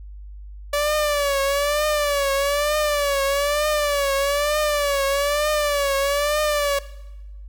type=tone with vibrato; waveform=sawtooth; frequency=577 Hz; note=D5; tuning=31 cents flat; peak=-15 dBFS; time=0.73-6.79 s; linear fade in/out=5 ms; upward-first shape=triangle; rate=1.1 Hz; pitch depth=96 cents each way; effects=noise-tail reverb RT60 1.0 s tail -18 dB re dry + added 50 Hz sine -35 dBFS peak until 7.48 s